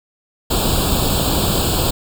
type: noise with comb filter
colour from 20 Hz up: pink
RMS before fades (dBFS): -17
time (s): 0.5-1.91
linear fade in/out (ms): 10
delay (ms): 0.25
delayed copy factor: +1
effects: none